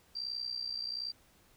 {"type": "tone with amplitude modulation", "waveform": "sine", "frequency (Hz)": 4704, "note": "D8", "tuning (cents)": 2, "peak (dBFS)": -32, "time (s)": [0.15, 1.12], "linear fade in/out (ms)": 10, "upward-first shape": "sine", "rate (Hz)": 61.2, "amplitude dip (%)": 80, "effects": ["pink hiss -65 dBFS RMS until 1.56 s"]}